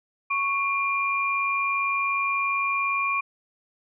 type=tone pair together; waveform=sine; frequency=1108.7 / 2394 Hz; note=C#6 / D7; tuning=0 / +33 cents; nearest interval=octave + minor second; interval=1333 cents; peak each=-25 dBFS; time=0.3-3.21 s; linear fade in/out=10 ms; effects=none